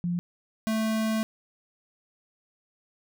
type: tone pair in turn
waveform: sine / square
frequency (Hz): 174.61 / 220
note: F3 / A3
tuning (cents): 0 / 0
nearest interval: major third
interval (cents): 400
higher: second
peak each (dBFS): -25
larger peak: neither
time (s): 0.04-0.19 / 0.67-1.23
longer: second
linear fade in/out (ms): 0
effects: none